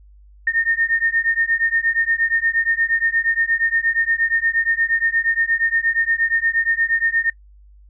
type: beating tone pair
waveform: sine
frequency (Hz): 1825 / 1833.5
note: A#6 / A#6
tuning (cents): -37 / -29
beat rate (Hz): 8.5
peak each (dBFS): -19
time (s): 0.47-7.3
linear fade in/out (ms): 5
effects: noise-tail reverb RT60 0.1 s tail -22 dB re dry + added 50 Hz sine -44 dBFS peak until 7.89 s